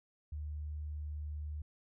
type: tone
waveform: sine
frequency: 75.1 Hz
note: D2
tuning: 39 cents sharp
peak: -38 dBFS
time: 0.32-1.62 s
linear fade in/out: 5 ms
effects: none